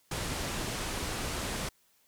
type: low-pass noise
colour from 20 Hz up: pink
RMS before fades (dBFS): -35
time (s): 0.11-1.69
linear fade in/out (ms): 5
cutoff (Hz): 11000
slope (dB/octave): 24
effects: white hiss -68 dBFS RMS until 2.07 s